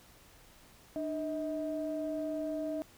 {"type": "tone pair together", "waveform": "sine", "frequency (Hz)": [300.9, 637], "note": ["D4", "D#5"], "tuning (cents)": [42, 41], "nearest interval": "octave + minor second", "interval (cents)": 1299, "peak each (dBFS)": [-35, -35], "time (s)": [0.96, 2.82], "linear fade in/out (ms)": 0, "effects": ["tanh soft clip ceiling -26 dBFS", "pink hiss -59 dBFS RMS until 2.97 s"]}